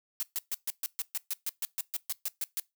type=noise bursts; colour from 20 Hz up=blue; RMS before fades=-32 dBFS; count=16; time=0.2-2.598 s; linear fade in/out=0 ms; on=28 ms; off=130 ms; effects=noise-tail reverb RT60 0.2 s tail -22 dB re dry